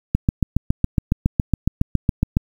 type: click train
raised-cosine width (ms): 5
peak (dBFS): -3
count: 17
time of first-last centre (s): 0.15-2.369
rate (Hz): 7.21
effects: 7-bit